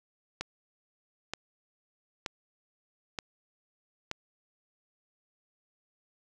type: click train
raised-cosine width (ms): 0.2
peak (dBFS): -16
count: 5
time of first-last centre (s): 0.41-4.114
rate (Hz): 1.08
effects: none